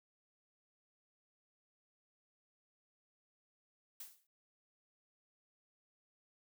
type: noise with exponential decay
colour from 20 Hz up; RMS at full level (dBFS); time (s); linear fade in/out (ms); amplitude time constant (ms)
blue; -45; 4-4.27; 5; 58
effects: noise-tail reverb RT60 0.3 s tail -25 dB re dry